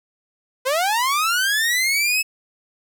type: linear sweep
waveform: sawtooth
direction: up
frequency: 495.6 to 2614 Hz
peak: -14 dBFS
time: 0.65-2.23 s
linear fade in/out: 20 ms
effects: none